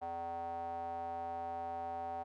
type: tone with band-pass filter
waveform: square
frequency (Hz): 84.6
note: E2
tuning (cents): +45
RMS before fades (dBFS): -41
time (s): 0.01-2.24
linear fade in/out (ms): 20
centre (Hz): 750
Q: 7.6
effects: none